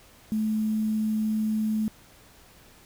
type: tone with quantisation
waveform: sine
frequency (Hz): 216.7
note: A3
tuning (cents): -26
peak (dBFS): -23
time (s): 0.32-1.88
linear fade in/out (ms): 0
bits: 8
effects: pink hiss -54 dBFS RMS until 2.85 s